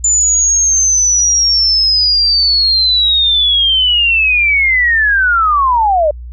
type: linear sweep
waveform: sine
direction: down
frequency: 7090 to 575 Hz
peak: -8 dBFS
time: 0.04-6.11 s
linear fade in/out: 5 ms
effects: added 60 Hz sine -25 dBFS peak until 6.32 s